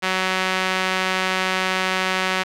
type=tone with band-pass filter; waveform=sawtooth; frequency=187 Hz; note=F#3; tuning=19 cents sharp; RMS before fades=-22 dBFS; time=0.02-2.44 s; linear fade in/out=20 ms; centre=2200 Hz; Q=0.92; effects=8-bit